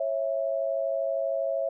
sine tone pair together, 547.3 / 660 Hz, C#5 / E5, -22 / +2 cents, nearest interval minor third, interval 324 cents, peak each -28 dBFS, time 0-1.69 s, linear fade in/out 5 ms, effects none

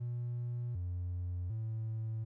triangle tone with pitch steps, 120.5 / 89.1 / 111.1 Hz, B2 / F2 / A2, -42 / +35 / +17 cents, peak -32 dBFS, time 0-2.25 s, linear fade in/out 20 ms, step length 750 ms, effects tanh soft clip ceiling -31 dBFS

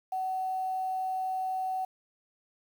sine tone with quantisation, 752 Hz, F#5, 28 cents sharp, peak -29 dBFS, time 0.12-1.85 s, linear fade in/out 5 ms, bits 9, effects none

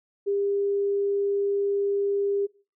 sine tone, 401 Hz, G4, 39 cents sharp, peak -22 dBFS, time 0.26-2.47 s, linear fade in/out 20 ms, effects noise-tail reverb RT60 0.4 s tail -23 dB re dry

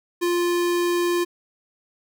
square tone, 349.2 Hz, F4, in tune, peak -20 dBFS, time 0.21-1.25 s, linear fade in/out 20 ms, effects none

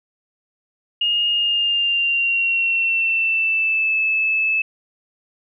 sine tone with pitch glide, 2848 to 2612 Hz, F7 to E7, +33 to -17 cents, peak -16 dBFS, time 1.01-4.62 s, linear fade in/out 5 ms, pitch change -150 cents, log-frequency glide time 1.3-3.98 s, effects none

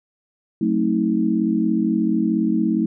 sine chord, F# diminished seventh, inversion none, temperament just, 185 / 222 / 266.4 / 319.7 Hz, F#3 / A3 / C4 / Eb4, 0 / +16 / +31 / +47 cents, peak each -24 / -20 / -26 / -21 dBFS, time 0.61-2.86 s, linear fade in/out 5 ms, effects none

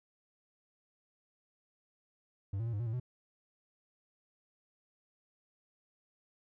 triangle tone with pitch steps, 98 / 114.2 / 117.2 / 102.2 / 119.3 / 111.3 / 124.7 Hz, G2 / A#2 / A#2 / G#2 / A#2 / A2 / B2, 0 / -35 / +10 / -27 / +41 / +20 / +17 cents, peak -31 dBFS, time 2.53-2.999 s, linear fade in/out 5 ms, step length 67 ms, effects none

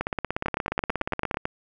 two click trains, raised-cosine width 0.5 ms, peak -10 / -11 dBFS, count 10 / 24, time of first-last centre 0.46-1.454 / 0.01-1.371 s, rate 9.05 / 16.9 Hz, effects none

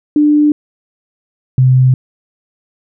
sine tone pair in turn, 297.5 / 128.97 Hz, D4 / C3, +22 / -25 cents, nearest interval octave + major second, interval 1447 cents, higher first, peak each -6 / -5 dBFS, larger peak second, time 0.16-0.52 / 1.58-1.94 s, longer neither, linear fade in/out 2 ms, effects none

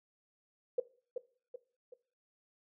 sine tone with echo, 494.9 Hz, B4, 4 cents sharp, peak -26 dBFS, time 0.78-0.8 s, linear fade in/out 5 ms, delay 380 ms, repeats 3, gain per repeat -7 dB, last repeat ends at 1.94 s, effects noise-tail reverb RT60 0.4 s tail -18 dB re dry

